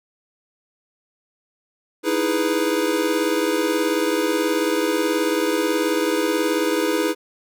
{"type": "chord", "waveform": "square", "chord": "E major seventh", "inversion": "third", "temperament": "equal", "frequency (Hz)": [311.1, 329.6, 415.3, 493.9], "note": ["D#4", "E4", "G#4", "B4"], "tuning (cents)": [0, 0, 0, 0], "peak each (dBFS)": -25, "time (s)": [2.03, 7.15], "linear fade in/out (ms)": 50, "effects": []}